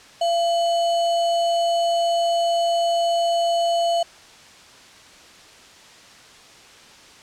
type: tone with sample-and-hold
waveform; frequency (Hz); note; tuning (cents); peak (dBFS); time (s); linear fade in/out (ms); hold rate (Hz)
sine; 682; F5; -41; -17; 0.21-4.03; 5; 3675
effects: white hiss -46 dBFS RMS until 7.22 s + low-pass 6000 Hz 12 dB/octave